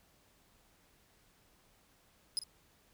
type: tone with echo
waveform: 30% pulse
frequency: 5040 Hz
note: D#8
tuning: 21 cents sharp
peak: -27 dBFS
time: 2.37-2.39 s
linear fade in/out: 0 ms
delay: 46 ms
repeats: 1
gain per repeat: -13 dB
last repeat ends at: 2.436 s
effects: pink hiss -68 dBFS RMS until 2.93 s